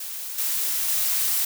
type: noise with level steps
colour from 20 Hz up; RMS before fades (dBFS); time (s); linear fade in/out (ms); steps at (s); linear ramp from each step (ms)
blue; -33 / -25 / -23; 0-1.45; 5; 0.38 / 0.88; 5
effects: none